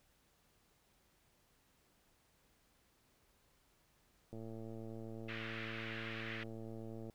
click train, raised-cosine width 2 ms, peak -36 dBFS, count 311, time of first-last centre 4.33-7.098 s, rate 112 Hz
pink band-pass noise, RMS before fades -47 dBFS, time 5.28-6.44 s, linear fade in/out 10 ms, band 1500 to 2800 Hz, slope 24 dB/octave
effects pink hiss -73 dBFS RMS until 7.14 s

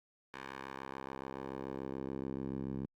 10% pulse tone with band-pass filter sweep, 67 Hz, C2, 42 cents sharp, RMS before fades -42 dBFS, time 0.34-2.86 s, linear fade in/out 0 ms, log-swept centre 1600 to 200 Hz, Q 1, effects Opus 48 kbps

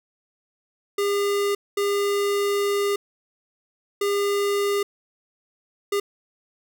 square tone bursts at uneven times, 404.1 Hz, G#4, 47 cents flat, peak -21 dBFS, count 4, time 0.98-1.55 / 1.77-2.96 / 4.01-4.83 / 5.92-6 s, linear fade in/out 5 ms, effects none

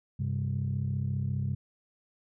sine tone cluster, 97.9 / 132.7 / 198.2 Hz, G2 / C3 / G3, -2 / +25 / +19 cents, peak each -31 / -30 / -37 dBFS, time 0.19-1.55 s, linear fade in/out 10 ms, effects tanh soft clip ceiling -21 dBFS

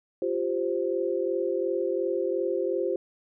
sine chord, F suspended second, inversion none, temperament equal, 349.2 / 392 / 523.3 Hz, F4 / G4 / C5, 0 / 0 / 0 cents, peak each -29 dBFS, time 0.22-2.96 s, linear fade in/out 2 ms, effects none

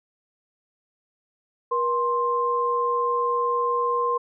sine tone pair together, 479 / 1050.8 Hz, A#4 / C6, +47 / +7 cents, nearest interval octave + major second, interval 1360 cents, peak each -25 / -22 dBFS, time 1.71-4.18 s, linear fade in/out 10 ms, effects none

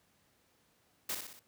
white noise with echo, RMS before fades -36 dBFS, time 1.09-1.15 s, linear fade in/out 5 ms, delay 61 ms, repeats 4, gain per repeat -5 dB, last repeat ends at 1.394 s, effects pink hiss -71 dBFS RMS until 1.47 s + high-pass 80 Hz 12 dB/octave

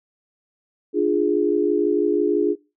sine chord, D diminished, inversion none, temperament equal with one note detuned, 297.2 / 349.2 / 415.3 Hz, D4 / F4 / Ab4, +21 / 0 / 0 cents, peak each -22 / -21 / -20 dBFS, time 0.93-2.56 s, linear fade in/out 50 ms, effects noise-tail reverb RT60 0.3 s tail -23 dB re dry

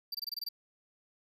square tone bursts, 4674 Hz, D8, 9 cents flat, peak -35 dBFS, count 8, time 0.12-0.489 s, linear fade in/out 5 ms, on 26 ms, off 23 ms, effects none

